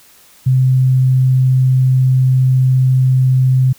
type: tone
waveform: sine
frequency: 129.6 Hz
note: C3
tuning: 16 cents flat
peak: -8 dBFS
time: 0.46-3.73 s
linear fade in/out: 10 ms
effects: white hiss -46 dBFS RMS until 3.78 s